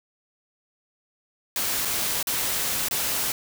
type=noise with dropouts; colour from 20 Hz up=white; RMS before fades=-26 dBFS; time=1.56-3.32 s; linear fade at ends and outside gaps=1 ms; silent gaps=1.85-1.854 / 2.228-2.271 / 2.885-2.91 s; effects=none